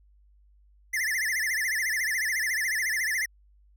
square tone with vibrato, 1900 Hz, A#6, 33 cents sharp, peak -26 dBFS, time 0.93-3.26 s, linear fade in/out 10 ms, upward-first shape sine, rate 14 Hz, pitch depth 180 cents each way, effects added 50 Hz sine -56 dBFS peak until 3.76 s

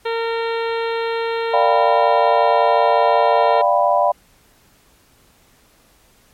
harmonic tone, 458.5 Hz, A#4, 29 cents flat, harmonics 1 / 2 / 3 / 4 / 5 / 6 / 7 / 8 / 9, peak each -20 / -26 / -30 / -32 / -34 / -36 / -37 / -38 / -39 dBFS, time 0.05-3.62 s, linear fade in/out 10 ms
sine chord, G dominant seventh, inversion second, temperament equal, 587.3 / 698.5 / 784 / 987.8 Hz, D5 / F5 / G5 / B5, 0 / 0 / 0 / 0 cents, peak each -17 / -17 / -20 / -18 dBFS, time 1.53-4.12 s, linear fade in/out 10 ms
effects pink hiss -54 dBFS RMS until 6.33 s + MP3 64 kbps

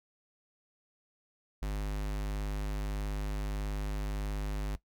square tone, 50.8 Hz, G#1, 38 cents flat, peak -33 dBFS, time 1.62-4.76 s, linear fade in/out 5 ms, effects noise-tail reverb RT60 0.1 s tail -17 dB re dry

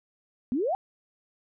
sine exponential sweep, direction up, 230 to 817 Hz, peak -24 dBFS, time 0.52-0.75 s, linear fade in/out 0 ms, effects none

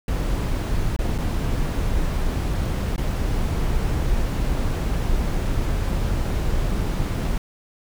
brown noise with dropouts, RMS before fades -22 dBFS, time 0.08-7.38 s, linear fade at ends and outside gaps 2 ms, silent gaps 0.964-0.989 / 1.18-1.185 / 2.962-2.979 s, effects none

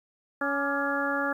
harmonic tone with a mistuned harmonic, 280.2 Hz, C#4, 19 cents sharp, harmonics 1 / 2 / 3 / 4 / 5 / 6, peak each -32 / -32 / -35 / -34 / -31 / -32 dBFS, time 0.41-1.33 s, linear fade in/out 5 ms, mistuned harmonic 4, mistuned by +76 cents, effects 10-bit

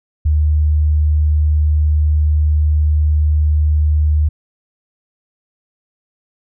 sine tone, 75.8 Hz, D#2, 45 cents flat, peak -10 dBFS, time 0.25-4.29 s, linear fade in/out 10 ms, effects none

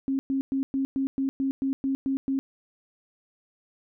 sine tone bursts, 270 Hz, C#4, 45 cents flat, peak -23 dBFS, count 11, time 0.08-2.39 s, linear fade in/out 0 ms, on 110 ms, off 110 ms, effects none

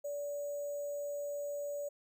sine tone with sample-and-hold, 577 Hz, D5, 31 cents flat, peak -36 dBFS, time 0.04-1.89 s, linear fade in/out 10 ms, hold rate 7350 Hz, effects none

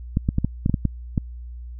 clicks, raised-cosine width 5 ms, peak -7 dBFS, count 9, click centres 0.171 / 0.289 / 0.384 / 0.446 / 0.661 / 0.696 / 0.742 / 0.853 / 1.178 s, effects added 60 Hz sine -33 dBFS peak until 1.79 s

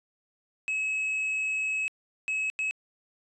triangle tone bursts at uneven times, 2572 Hz, E7, 43 cents flat, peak -25 dBFS, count 3, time 0.68-1.88 / 2.28-2.5 / 2.59-2.71 s, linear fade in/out 0 ms, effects resampled to 24000 Hz

